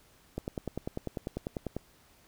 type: click train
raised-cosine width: 2 ms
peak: -20 dBFS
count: 15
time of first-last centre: 0.38-1.766 s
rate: 10.1 Hz
effects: pink hiss -62 dBFS RMS until 2.27 s